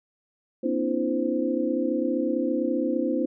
sine tone cluster, 242.8 / 271.5 / 303.2 / 338.3 / 517 Hz, B3 / C#4 / D#4 / E4 / C5, -29 / -36 / -45 / +45 / -21 cents, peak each -29 dBFS, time 0.63-3.26 s, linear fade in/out 10 ms, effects none

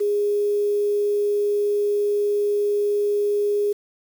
sine tone with quantisation, 411.6 Hz, G#4, 16 cents flat, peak -18 dBFS, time 0-3.73 s, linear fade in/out 10 ms, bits 7, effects none

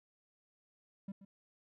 triangle tone with echo, 196 Hz, G3, in tune, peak -38 dBFS, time 1.08-1.12 s, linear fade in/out 5 ms, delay 130 ms, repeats 1, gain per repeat -13 dB, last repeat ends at 1.25 s, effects none

